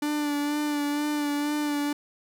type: tone with vibrato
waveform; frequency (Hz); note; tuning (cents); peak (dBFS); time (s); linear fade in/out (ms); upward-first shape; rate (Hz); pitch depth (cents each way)
45% pulse; 293.7; D4; 0; -25; 0.02-1.93; 5; sine; 2.1; 26
effects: none